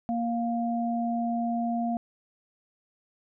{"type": "tone pair together", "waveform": "sine", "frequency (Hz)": [234.1, 701.5], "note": ["A#3", "F5"], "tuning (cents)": [8, 8], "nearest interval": "octave + perfect fifth", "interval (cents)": 1900, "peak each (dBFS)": [-27, -30], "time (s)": [0.09, 1.97], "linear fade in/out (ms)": 0, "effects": []}